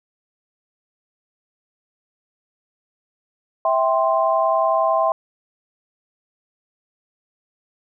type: chord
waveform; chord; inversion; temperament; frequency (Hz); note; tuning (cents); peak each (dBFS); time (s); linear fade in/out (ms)
sine; C major; first; just; 654.1 / 784.9 / 1046.5; E5 / G5 / C6; -14 / +2 / 0; -18 / -22 / -20; 3.65-5.12; 2
effects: none